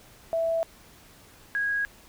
sine tone pair in turn, 659.3 / 1647.5 Hz, E5 / G#6, 0 / -14 cents, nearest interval octave + major third, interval 1586 cents, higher second, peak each -23 / -24 dBFS, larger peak first, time 0.33-0.63 / 1.55-1.85 s, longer neither, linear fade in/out 0 ms, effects pink hiss -53 dBFS RMS until 2.08 s

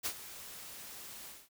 white noise with ADSR envelope, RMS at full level -34 dBFS, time 0.03-1.49 s, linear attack 30 ms, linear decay 67 ms, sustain -14 dB, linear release 220 ms, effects none

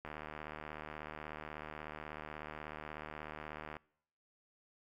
click train, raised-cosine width 0.5 ms, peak -29 dBFS, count 285, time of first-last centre 0.05-3.767 s, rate 76.4 Hz, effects noise-tail reverb RT60 0.7 s tail -24 dB re dry

